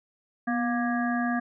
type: harmonic tone with a mistuned harmonic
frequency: 236.3 Hz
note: A#3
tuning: 24 cents sharp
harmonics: 1 / 3 / 5 / 7 / 8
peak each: -26 / -31 / -36 / -32 / -43 dBFS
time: 0.47-1.4 s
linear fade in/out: 10 ms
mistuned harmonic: 1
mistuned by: +53 cents
effects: none